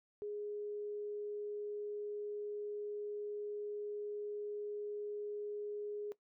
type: tone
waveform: sine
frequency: 415.3 Hz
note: G#4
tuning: in tune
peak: -39 dBFS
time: 0.22-6.12 s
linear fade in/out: 0 ms
effects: noise-tail reverb RT60 0.1 s tail -17 dB re dry